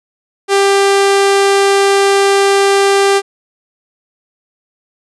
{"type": "tone", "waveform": "sawtooth", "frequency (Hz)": 395.7, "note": "G4", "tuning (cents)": 16, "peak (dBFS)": -4, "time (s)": [0.48, 3.22], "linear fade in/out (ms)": 50, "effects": ["resampled to 24000 Hz"]}